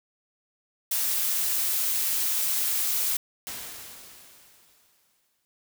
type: noise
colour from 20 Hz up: blue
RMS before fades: -26 dBFS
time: 0.91-3.17 s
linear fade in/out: 5 ms
type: noise with exponential decay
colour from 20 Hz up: white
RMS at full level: -35 dBFS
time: 3.47-5.45 s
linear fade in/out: 0 ms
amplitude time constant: 430 ms
effects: none